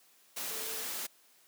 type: tone in noise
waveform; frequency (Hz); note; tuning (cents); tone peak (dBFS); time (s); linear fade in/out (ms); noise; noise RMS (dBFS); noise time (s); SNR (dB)
sine; 442; A4; +8; -48; 0.5-0.83; 10; white; -38; 0.36-1.07; -13
effects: white hiss -64 dBFS RMS until 1.47 s + high-pass 200 Hz 12 dB/octave